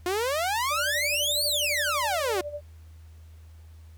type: exponential two-way sweep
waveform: sawtooth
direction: up then down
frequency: 347.7 to 4669 to 347.7 Hz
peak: -21 dBFS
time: 0.06-2.41 s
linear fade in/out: 2 ms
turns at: 1.45 s
type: tone with tremolo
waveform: sine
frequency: 587.3 Hz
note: D5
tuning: in tune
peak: -30 dBFS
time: 0.7-2.61 s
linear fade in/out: 20 ms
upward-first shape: sine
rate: 12 Hz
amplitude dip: 70%
effects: added 80 Hz sine -45 dBFS peak until 3.97 s + pink hiss -63 dBFS RMS until 3.97 s